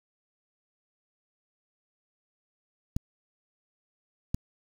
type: clicks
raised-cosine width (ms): 5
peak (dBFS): -15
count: 2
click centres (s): 2.965 / 4.345
effects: 7-bit